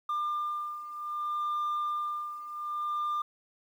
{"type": "beating tone pair", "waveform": "sine", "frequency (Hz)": [1198, 1198.64], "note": ["D6", "D6"], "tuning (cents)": [34, 35], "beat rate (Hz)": 0.64, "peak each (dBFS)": [-34, -30], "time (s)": [0.09, 3.22], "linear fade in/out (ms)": 5, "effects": ["tanh soft clip ceiling -27 dBFS", "10-bit"]}